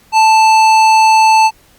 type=tone with hard clipping; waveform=sine; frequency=880 Hz; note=A5; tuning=in tune; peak=-7 dBFS; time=0.12-1.51 s; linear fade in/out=50 ms; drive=14 dB; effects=pink hiss -48 dBFS RMS until 1.78 s + Opus 48 kbps